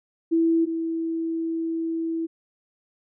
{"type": "tone pair in turn", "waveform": "sine", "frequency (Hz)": [329.6, 328], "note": ["E4", "E4"], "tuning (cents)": [0, -9], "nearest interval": "unison", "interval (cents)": 9, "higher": "first", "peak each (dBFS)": [-17, -24], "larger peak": "first", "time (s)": [[0.31, 0.66], [0.66, 2.27]], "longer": "second", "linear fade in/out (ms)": 20, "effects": []}